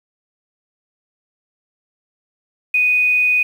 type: tone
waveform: sine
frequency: 2486 Hz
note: D#7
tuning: 2 cents flat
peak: -12 dBFS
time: 2.74-3.43 s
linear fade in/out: 5 ms
effects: 7-bit